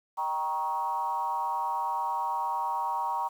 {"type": "tone with frequency modulation", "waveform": "sine", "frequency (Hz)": 943, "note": "A#5", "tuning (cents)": 20, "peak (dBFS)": -27, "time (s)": [0.17, 3.29], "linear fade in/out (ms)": 20, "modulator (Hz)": 163, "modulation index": 0.97, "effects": ["9-bit"]}